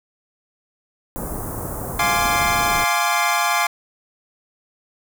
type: band-stop noise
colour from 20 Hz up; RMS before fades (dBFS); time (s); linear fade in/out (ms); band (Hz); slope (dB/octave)
pink; -28; 1.16-2.84; 0; 1200 to 9000; 24
type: chord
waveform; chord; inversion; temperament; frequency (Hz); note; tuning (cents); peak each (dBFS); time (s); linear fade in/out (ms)
25% pulse; D half-diminished seventh; first; equal with one note detuned; 698.5 / 834.5 / 1046.5 / 1174.7; F5 / Ab5 / C6 / D6; 0 / +8 / 0 / 0; -19; 1.99-3.67; 5
effects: none